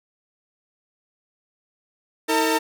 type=tone cluster; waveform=sawtooth; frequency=320.1 / 454 / 903 Hz; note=D#4 / A#4 / A5; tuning=+49 / -46 / +45 cents; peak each=-19 dBFS; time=2.28-2.59 s; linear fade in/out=20 ms; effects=none